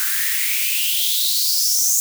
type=noise with high-pass filter sweep; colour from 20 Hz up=blue; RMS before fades=-19 dBFS; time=0-2 s; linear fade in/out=0 ms; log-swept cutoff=1500 to 6800 Hz; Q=6.2; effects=none